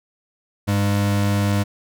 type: tone pair together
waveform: square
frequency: 100.87 / 203.5 Hz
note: G2 / G#3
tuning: +50 / -35 cents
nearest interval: octave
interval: 1215 cents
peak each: -19 / -23 dBFS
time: 0.67-1.64 s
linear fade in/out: 20 ms
effects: none